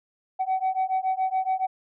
sine beating tone pair, 752 / 759.1 Hz, F#5 / F#5, +28 / +44 cents, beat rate 7.1 Hz, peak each -24 / -24 dBFS, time 0.39-1.67 s, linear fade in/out 20 ms, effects tanh soft clip ceiling -19 dBFS

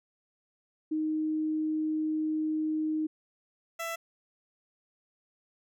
sine / 15% pulse tone pair in turn, 311.1 / 665.5 Hz, D#4 / E5, 0 / +16 cents, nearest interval octave + minor second, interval 1316 cents, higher second, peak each -27 dBFS, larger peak neither, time 0.91-3.07 / 3.79-3.96 s, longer first, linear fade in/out 10 ms, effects none

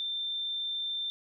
sine tone, 3573 Hz, A7, 26 cents sharp, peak -31 dBFS, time 0-1.1 s, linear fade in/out 0 ms, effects none

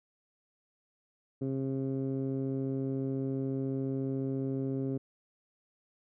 15% pulse tone with low-pass filter, 134.2 Hz, C3, 44 cents sharp, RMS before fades -33 dBFS, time 1.41-4.98 s, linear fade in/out 10 ms, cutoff 350 Hz, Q 1.4, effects none

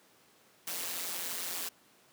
white noise with amplitude modulation, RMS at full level -34 dBFS, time 0.67-1.69 s, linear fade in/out 5 ms, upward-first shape sine, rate 175 Hz, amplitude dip 75%, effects pink hiss -63 dBFS RMS until 2.12 s + high-pass 200 Hz 12 dB/octave

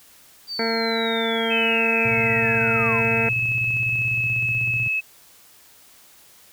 sine linear sweep, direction down, 4669 to 932.3 Hz, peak -27 dBFS, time 0.47-3.03 s, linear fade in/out 50 ms
harmonic tone, 227.1 Hz, A#3, 45 cents flat, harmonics 1 / 2 / 3 / 4 / 6 / 7 / 8 / 9 / 10, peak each -27 / -25 / -30 / -32 / -33 / -32 / -36 / -32 / -33 dBFS, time 0.59-3.29 s, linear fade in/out 2 ms
sine tone, 2586 Hz, E7, 34 cents flat, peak -20 dBFS, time 1.5-5.01 s, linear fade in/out 20 ms
sine tone with tremolo, 119.7 Hz, A#2, 46 cents sharp, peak -25 dBFS, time 2.05-4.88 s, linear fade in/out 5 ms, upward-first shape square, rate 16 Hz, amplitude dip 60%
effects white hiss -51 dBFS RMS until 6.52 s

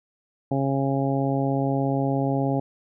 harmonic tone, 136.8 Hz, C#3, 23 cents flat, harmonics 1 / 2 / 3 / 4 / 5 / 6, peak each -25 / -25 / -31 / -30 / -31 / -32 dBFS, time 0.51-2.6 s, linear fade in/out 5 ms, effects none

